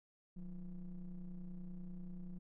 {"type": "ring-modulated tone", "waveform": "triangle", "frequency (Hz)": 82.41, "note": "E2", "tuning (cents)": 0, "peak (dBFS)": -39, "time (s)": [0.36, 2.39], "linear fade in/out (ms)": 10, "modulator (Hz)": 97.6, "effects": []}